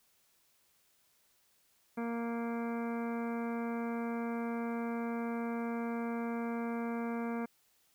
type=harmonic tone; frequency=233.1 Hz; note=A#3; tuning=in tune; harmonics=1 / 2 / 3 / 4 / 5 / 6 / 7 / 9 / 10; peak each=-35 / -41 / -45 / -47 / -49 / -51 / -52 / -54 / -55 dBFS; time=1.97-7.46 s; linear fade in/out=10 ms; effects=white hiss -71 dBFS RMS until 7.94 s